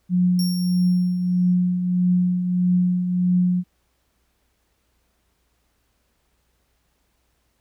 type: tone with tremolo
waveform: sine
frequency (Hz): 179.8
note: F#3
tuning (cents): -49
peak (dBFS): -14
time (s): 0.09-3.64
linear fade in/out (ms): 50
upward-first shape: triangle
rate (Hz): 1.6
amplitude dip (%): 55
type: tone with exponential decay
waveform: sawtooth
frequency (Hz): 5520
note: F8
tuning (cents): -21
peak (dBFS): -24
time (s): 0.39-1.54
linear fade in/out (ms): 2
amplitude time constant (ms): 250
effects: added 60 Hz sine -69 dBFS peak until 7.6 s + pink hiss -69 dBFS RMS until 7.6 s